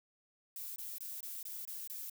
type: noise bursts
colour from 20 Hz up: violet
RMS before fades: -44 dBFS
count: 7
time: 0.56-2.098 s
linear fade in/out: 2 ms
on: 200 ms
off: 23 ms
effects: none